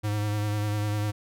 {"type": "tone with vibrato", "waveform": "square", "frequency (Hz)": 104.8, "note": "G#2", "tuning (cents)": 16, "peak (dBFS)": -26, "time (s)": [0.03, 1.12], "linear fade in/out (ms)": 20, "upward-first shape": "sine", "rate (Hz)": 10, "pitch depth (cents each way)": 27, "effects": []}